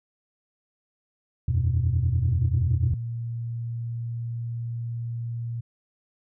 sine chord, E suspended second, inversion none, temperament just, 82.41 / 92.71 / 123.61 Hz, E2 / F#2 / B2, 0 / +4 / +2 cents, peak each -24 / -24 / -23 dBFS, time 1.48-2.94 s, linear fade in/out 5 ms
sine tone with pitch glide, 116.54 to 117.22 Hz, A#2 to A#2, 0 to +10 cents, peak -28 dBFS, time 2.28-5.61 s, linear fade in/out 10 ms, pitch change +10 cents, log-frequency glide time 2.55-4.55 s
effects tanh soft clip ceiling -14 dBFS

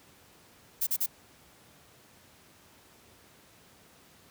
violet noise bursts, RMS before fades -28 dBFS, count 3, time 0.81-1.063 s, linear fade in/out 10 ms, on 59 ms, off 38 ms, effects pink hiss -58 dBFS RMS until 4.3 s + high-pass 80 Hz 12 dB/octave

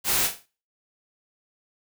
white noise with echo, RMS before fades -23 dBFS, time 0.04-0.3 s, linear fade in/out 50 ms, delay 42 ms, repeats 4, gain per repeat -9 dB, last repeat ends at 0.468 s, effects noise-tail reverb RT60 0.4 s tail -24 dB re dry

